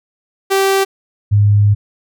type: tone pair in turn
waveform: sawtooth / sine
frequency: 388.9 / 103.01 Hz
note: G4 / G#2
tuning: -14 / -14 cents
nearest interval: octave + major seventh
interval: 2300 cents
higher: first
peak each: -7 dBFS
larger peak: neither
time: 0.5-0.85 / 1.31-1.75 s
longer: second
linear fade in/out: 20 ms
effects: none